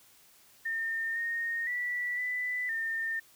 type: tone with pitch steps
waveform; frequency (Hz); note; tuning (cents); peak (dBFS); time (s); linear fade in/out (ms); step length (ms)
sine; 1816 / 1851 / 1958 / 1990 / 1812; A#6 / A#6 / B6 / B6 / A#6; -46 / -13 / -15 / +13 / -50; -30; 0.65-3.2; 10; 510
effects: white hiss -60 dBFS RMS until 3.35 s